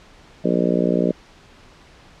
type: harmonic tone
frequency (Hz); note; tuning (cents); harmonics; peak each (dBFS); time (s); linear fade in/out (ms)
60; B1; -49; 3 / 4 / 5 / 6 / 7 / 8 / 9 / 10; -22 / -23 / -24 / -25 / -25 / -26 / -27 / -27; 0.44-1.12; 10
effects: pink hiss -48 dBFS RMS until 2.2 s + low-pass 5000 Hz 12 dB/octave